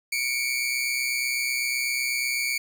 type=tone pair together; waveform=sawtooth; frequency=2217 / 2345 Hz; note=C#7 / D7; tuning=0 / -3 cents; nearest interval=minor second; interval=97 cents; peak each=-24 / -24 dBFS; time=0.12-2.58 s; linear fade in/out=5 ms; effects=none